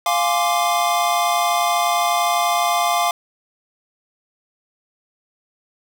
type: chord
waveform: square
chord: D half-diminished seventh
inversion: first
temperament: equal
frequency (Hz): 698.5 / 830.6 / 1046.5 / 1174.7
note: F5 / Ab5 / C6 / D6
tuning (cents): 0 / 0 / 0 / 0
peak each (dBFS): -20 / -25 / -25 / -23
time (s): 0.06-3.11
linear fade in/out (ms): 2
effects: none